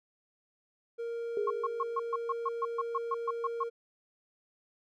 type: tone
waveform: triangle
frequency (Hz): 466.2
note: A#4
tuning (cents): 0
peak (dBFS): -32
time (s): 0.98-3.7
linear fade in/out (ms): 20
type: tone with exponential decay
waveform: sine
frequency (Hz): 415.3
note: G#4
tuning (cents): 0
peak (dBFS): -28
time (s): 1.37-2.29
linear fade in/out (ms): 2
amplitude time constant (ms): 200
type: tone bursts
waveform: sine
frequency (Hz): 1085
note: C#6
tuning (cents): -37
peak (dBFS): -28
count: 14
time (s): 1.47-3.636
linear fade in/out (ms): 5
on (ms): 34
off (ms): 130
effects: none